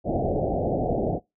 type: low-pass noise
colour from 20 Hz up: white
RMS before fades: -25 dBFS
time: 0.04-1.2 s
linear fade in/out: 50 ms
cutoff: 750 Hz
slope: 96 dB/octave
effects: noise-tail reverb RT60 0.2 s tail -23 dB re dry